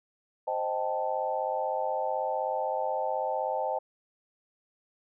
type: chord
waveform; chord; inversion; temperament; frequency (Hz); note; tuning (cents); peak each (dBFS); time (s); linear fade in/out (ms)
sine; A half-diminished seventh; first; equal; 523.3 / 622.3 / 784 / 880; C5 / Eb5 / G5 / A5; 0 / 0 / 0 / 0; -33; 0.47-3.79; 10
effects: none